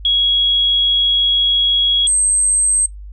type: tone pair in turn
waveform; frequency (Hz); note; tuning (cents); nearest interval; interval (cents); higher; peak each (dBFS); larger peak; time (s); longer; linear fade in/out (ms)
sine; 3322 / 8301; G#7 / C9; 0 / -15; octave + major third; 1585; second; -11; neither; 0.05-2.07 / 2.07-2.86; first; 2
effects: noise-tail reverb RT60 0.1 s tail -19 dB re dry + added 50 Hz sine -30 dBFS peak until 3.12 s